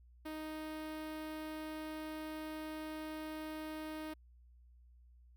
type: tone with notch filter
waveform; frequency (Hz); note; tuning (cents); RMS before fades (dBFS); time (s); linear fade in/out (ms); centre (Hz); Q
sawtooth; 311.1; D#4; 0; -44; 0.25-4.14; 10; 6800; 1.1
effects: added 60 Hz sine -59 dBFS peak until 5.36 s